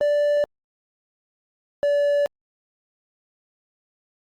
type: tone pair in turn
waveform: triangle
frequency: 585 / 576.3 Hz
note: D5 / D5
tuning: -7 / -33 cents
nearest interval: unison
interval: 26 cents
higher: first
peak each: -15 dBFS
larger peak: neither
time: 0.01-0.44 / 1.83-2.26 s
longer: neither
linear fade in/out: 0 ms
effects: Opus 32 kbps